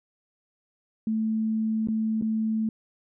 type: tone with dropouts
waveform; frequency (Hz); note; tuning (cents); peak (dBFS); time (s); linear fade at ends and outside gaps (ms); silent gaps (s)
sine; 220; A3; 0; -23; 1.07-2.69; 2; 1.873-1.885 / 2.213-2.222
effects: none